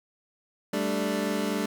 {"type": "chord", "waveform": "25% pulse", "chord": "G suspended second", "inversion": "none", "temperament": "equal", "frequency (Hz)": [196, 220, 293.7], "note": ["G3", "A3", "D4"], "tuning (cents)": [0, 0, 0], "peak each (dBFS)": -27, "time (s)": [0.73, 1.66], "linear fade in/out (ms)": 5, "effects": []}